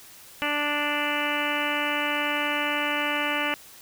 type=harmonic tone; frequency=293.7 Hz; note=D4; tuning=in tune; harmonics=1 / 2 / 3 / 4 / 5 / 6 / 7 / 8 / 9 / 10; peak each=-33 / -33 / -33 / -33 / -33 / -33 / -33 / -33 / -33 / -33 dBFS; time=0.42-3.54 s; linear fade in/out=0 ms; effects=white hiss -48 dBFS RMS until 3.81 s